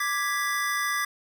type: chord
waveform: square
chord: G# diminished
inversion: second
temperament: equal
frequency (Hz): 1174.7 / 1661.2 / 1975.5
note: D6 / G#6 / B6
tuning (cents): 0 / 0 / 0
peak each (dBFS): -30 / -31 / -30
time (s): 0-1.05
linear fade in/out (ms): 5
effects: none